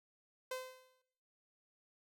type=tone with exponential decay; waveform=sawtooth; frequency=514 Hz; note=C5; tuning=31 cents flat; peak=-34 dBFS; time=0.51-1.02 s; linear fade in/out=5 ms; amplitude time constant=110 ms; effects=noise-tail reverb RT60 0.8 s tail -19 dB re dry